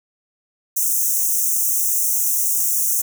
white high-pass noise, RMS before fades -19 dBFS, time 0.76-3.02 s, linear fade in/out 10 ms, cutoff 5800 Hz, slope 96 dB/octave, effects none

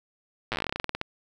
slowing click train, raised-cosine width 0.3 ms, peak -12 dBFS, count 19, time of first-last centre 0.52-1.014 s, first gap 8 ms, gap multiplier 1.13, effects 8-bit

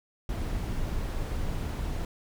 brown noise, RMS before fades -31 dBFS, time 0.29-2.05 s, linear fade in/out 2 ms, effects none

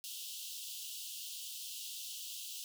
pink high-pass noise, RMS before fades -45 dBFS, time 0.04-2.64 s, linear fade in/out 0 ms, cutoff 2800 Hz, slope 96 dB/octave, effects none

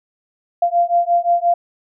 sine beating tone pair, 690 / 695.7 Hz, F5 / F5, -21 / -7 cents, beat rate 5.7 Hz, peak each -16 dBFS, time 0.62-1.54 s, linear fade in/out 5 ms, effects none

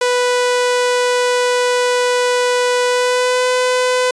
sawtooth tone with pitch glide, 493.9 to 503.1 Hz, B4 to B4, 0 to +32 cents, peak -9 dBFS, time 0.01-4.11 s, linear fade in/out 5 ms, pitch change +32 cents, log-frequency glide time 2.87-3.47 s, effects resampled to 22050 Hz

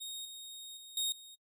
sawtooth tone with level steps, 3727 Hz, A#7, 1 cent flat, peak -37 / -42 / -46 / -28 / -47 dBFS, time 0-1.36 s, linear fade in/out 20 ms, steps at 0.25 / 0.77 / 0.97 / 1.12 s, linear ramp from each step 2 ms, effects noise-tail reverb RT60 0.1 s tail -25 dB re dry

